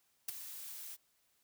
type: noise with ADSR envelope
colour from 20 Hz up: blue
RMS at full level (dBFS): -35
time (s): 0.28-0.97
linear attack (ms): 9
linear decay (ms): 13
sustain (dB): -12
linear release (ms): 33
effects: white hiss -75 dBFS RMS until 1.43 s